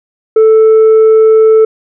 sine tone with tanh clipping, 440 Hz, A4, in tune, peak -3 dBFS, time 0.36-1.65 s, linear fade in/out 5 ms, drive 2 dB, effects none

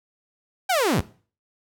sawtooth linear sweep, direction down, 797 to 58.1 Hz, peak -15 dBFS, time 0.69-1.01 s, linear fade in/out 10 ms, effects noise-tail reverb RT60 0.4 s tail -18 dB re dry

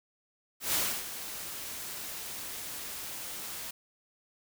white noise with ADSR envelope, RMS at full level -28 dBFS, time 0.6-3.71 s, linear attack 140 ms, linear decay 290 ms, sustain -12 dB, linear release 7 ms, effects none

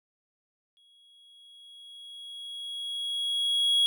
triangle tone with exponential growth, 3322 Hz, G#7, in tune, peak -18 dBFS, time 0.77-3.86 s, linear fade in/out 0 ms, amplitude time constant 670 ms, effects none

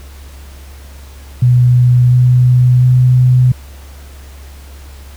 sine tone with pitch steps, 123.7 / 124.99 / 126.3 Hz, B2 / B2 / B2, +3 / +21 / +39 cents, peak -5 dBFS, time 1.42-3.52 s, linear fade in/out 5 ms, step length 700 ms, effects added 69 Hz sine -31 dBFS peak until 5.16 s + pink hiss -41 dBFS RMS until 5.16 s

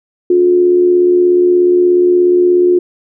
sine tone with amplitude modulation, 357.2 Hz, F4, 39 cents sharp, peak -4 dBFS, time 0.3-2.79 s, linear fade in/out 5 ms, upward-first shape sine, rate 76.8 Hz, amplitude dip 45%, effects none

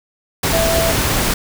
sine tone in noise, 660 Hz, E5, 2 cents sharp, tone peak -16 dBFS, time 0.53-0.92 s, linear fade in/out 5 ms, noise pink, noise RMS -17 dBFS, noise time 0.43-1.34 s, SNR -2 dB, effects none

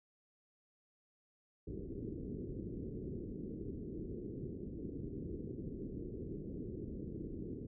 white low-pass noise, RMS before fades -44 dBFS, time 1.67-7.67 s, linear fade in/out 5 ms, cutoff 410 Hz, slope 48 dB/octave, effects none

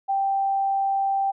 sine tone, 784 Hz, G5, in tune, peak -20 dBFS, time 0.08-1.32 s, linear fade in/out 20 ms, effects none

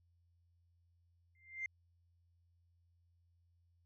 sine tone with exponential growth, 2093 Hz, C7, in tune, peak -34 dBFS, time 1.35-1.66 s, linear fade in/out 2 ms, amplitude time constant 66 ms, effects tanh soft clip ceiling -33 dBFS + added 86 Hz sine -70 dBFS peak until 3.85 s

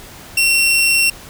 sawtooth tone, 2725 Hz, F7, 43 cents flat, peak -8 dBFS, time 0.37-1.1 s, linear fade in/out 5 ms, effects pink hiss -37 dBFS RMS until 1.29 s

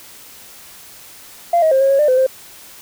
sine tone with pitch steps, 689 / 634 / 532 / 543 / 549 / 597 / 512 / 524 Hz, F5 / D#5 / C5 / C#5 / C#5 / D5 / C5 / C5, -24 / +32 / +29 / -36 / -17 / +28 / -38 / +2 cents, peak -9 dBFS, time 1.53-2.266 s, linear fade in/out 5 ms, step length 92 ms, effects tanh soft clip ceiling -6 dBFS + white hiss -40 dBFS RMS until 2.81 s

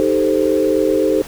sine chord, A half-diminished seventh, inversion second, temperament equal, 311.1 / 392 / 440 / 523.3 Hz, Eb4 / G4 / A4 / C5, 0 / 0 / 0 / 0 cents, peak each -18 dBFS, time 0-1.22 s, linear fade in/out 0 ms, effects pink hiss -35 dBFS RMS until 1.27 s

